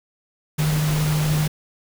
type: tone in noise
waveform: sine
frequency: 152.3 Hz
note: D#3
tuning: 37 cents flat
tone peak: -18 dBFS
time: 0.58-1.48 s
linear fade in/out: 10 ms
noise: pink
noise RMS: -28 dBFS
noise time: 0.58-1.48 s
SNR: +7 dB
effects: none